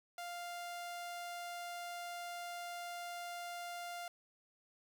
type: tone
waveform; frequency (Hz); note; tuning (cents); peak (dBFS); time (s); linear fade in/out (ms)
sawtooth; 698.5; F5; 0; -39; 0.18-4.08; 2
effects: none